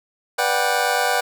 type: chord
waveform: 25% pulse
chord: G major seventh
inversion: first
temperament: just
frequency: 490 / 588 / 735 / 784 Hz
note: B4 / D5 / F#5 / G5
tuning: -14 / +2 / -12 / 0 cents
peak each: -21 / -22 / -19 / -19 dBFS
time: 0.38-1.21 s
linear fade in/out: 10 ms
effects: none